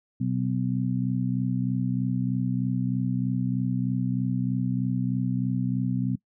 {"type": "harmonic tone", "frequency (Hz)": 63.2, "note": "B1", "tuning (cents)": 41, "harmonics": [2, 3, 4], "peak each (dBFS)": [-27, -28, -29], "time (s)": [0.2, 6.16], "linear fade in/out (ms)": 10, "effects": ["noise-tail reverb RT60 0.1 s tail -22 dB re dry"]}